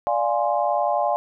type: chord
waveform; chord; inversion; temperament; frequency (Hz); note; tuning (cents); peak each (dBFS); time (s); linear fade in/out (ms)
sine; D half-diminished seventh; none; equal; 587.3 / 698.5 / 830.6 / 1046.5; D5 / F5 / Ab5 / C6; 0 / 0 / 0 / 0; -24 / -23 / -24 / -28; 0.07-1.16; 0
effects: none